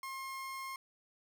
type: tone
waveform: 30% pulse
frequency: 1069 Hz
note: C6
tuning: 37 cents sharp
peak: -38 dBFS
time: 0.03-0.76 s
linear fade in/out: 2 ms
effects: none